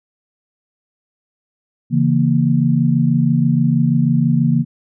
sine chord, A# diminished, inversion first, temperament equal, 138.59 / 164.81 / 233.1 Hz, C#3 / E3 / A#3, 0 / 0 / 0 cents, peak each -16 dBFS, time 1.9-4.65 s, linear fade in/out 50 ms, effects none

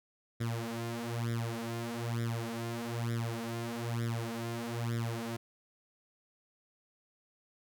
sawtooth tone with flanger, 116.54 Hz, A#2, in tune, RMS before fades -36 dBFS, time 0.4-5.37 s, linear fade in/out 10 ms, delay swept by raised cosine 0.55 to 5.75 ms, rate 1.1 Hz, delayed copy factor +0.95, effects none

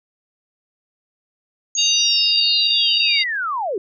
sine linear sweep, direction down, 6645 to 347.8 Hz, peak -20 dBFS, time 1.75-3.78 s, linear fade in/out 2 ms
harmonic tone, 934 Hz, A#5, 3 cents sharp, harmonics 3 / 4 / 5, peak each -20 / -19 / -20 dBFS, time 1.77-3.24 s, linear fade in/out 20 ms
effects none

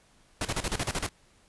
pink noise with tremolo, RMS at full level -29 dBFS, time 0.41-1.09 s, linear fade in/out 2 ms, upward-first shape square, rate 13 Hz, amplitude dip 80%, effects pink hiss -62 dBFS RMS until 1.48 s + resampled to 24000 Hz

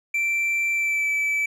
triangle tone with pitch glide, 2345 to 2309 Hz, D7 to D7, -3 to -30 cents, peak -19 dBFS, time 0.14-1.46 s, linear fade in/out 5 ms, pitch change -27 cents, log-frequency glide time 0.72-1.1 s, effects none

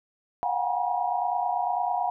sine tone cluster, 714 / 743 / 805 / 958 Hz, F5 / F#5 / G5 / A#5, +38 / +7 / +46 / +47 cents, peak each -28 / -31 / -30 / -30 dBFS, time 0.43-2.1 s, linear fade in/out 0 ms, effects none

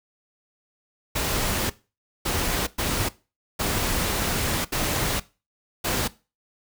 pink noise bursts at uneven times, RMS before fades -25 dBFS, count 6, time 1.15-1.7 / 2.25-2.67 / 2.78-3.09 / 3.59-4.65 / 4.72-5.2 / 5.84-6.08 s, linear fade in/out 10 ms, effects noise-tail reverb RT60 0.3 s tail -19 dB re dry

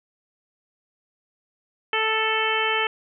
harmonic tone, 440 Hz, A4, in tune, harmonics 1 / 2 / 3 / 4 / 5 / 6 / 7, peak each -28 / -28 / -28 / -28 / -28 / -28 / -28 dBFS, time 1.93-2.87 s, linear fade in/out 2 ms, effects none

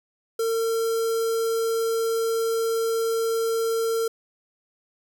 square tone with notch filter, 454.2 Hz, A#4, 45 cents flat, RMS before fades -24 dBFS, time 0.39-4.08 s, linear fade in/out 5 ms, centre 2400 Hz, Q 0.91, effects none

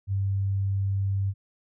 sine tone, 98 Hz, G2, in tune, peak -23 dBFS, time 0.07-1.34 s, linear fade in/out 50 ms, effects none

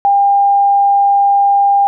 sine tone, 801 Hz, G5, 37 cents sharp, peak -7 dBFS, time 0.05-1.87 s, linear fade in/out 0 ms, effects none

